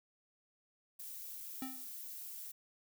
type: noise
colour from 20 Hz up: violet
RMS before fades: -47 dBFS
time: 0.99-2.52 s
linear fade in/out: 10 ms
type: tone with exponential decay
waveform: square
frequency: 261.6 Hz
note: C4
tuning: in tune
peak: -38 dBFS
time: 1.62-1.91 s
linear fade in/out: 1 ms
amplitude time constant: 62 ms
effects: none